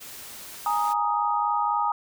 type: noise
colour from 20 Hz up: white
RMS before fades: -41 dBFS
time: 0-0.94 s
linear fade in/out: 20 ms
type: chord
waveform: sine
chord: Ab suspended second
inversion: none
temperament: just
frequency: 830.6 / 934.4 / 1245.9 Hz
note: Ab5 / Bb5 / Eb6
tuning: 0 / +4 / +2 cents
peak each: -26 dBFS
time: 0.66-1.92 s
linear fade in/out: 2 ms
effects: none